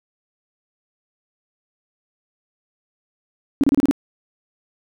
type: tone bursts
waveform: sine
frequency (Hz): 278.1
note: C#4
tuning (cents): +6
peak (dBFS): -11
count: 6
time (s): 3.61-3.911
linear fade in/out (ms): 0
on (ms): 26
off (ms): 29
effects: none